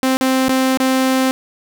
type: tone with dropouts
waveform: sawtooth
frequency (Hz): 261.6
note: C4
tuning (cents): 0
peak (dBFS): -9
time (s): 0.03-1.31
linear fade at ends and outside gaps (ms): 0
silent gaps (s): 0.17-0.21 / 0.483-0.493 / 0.773-0.801
effects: none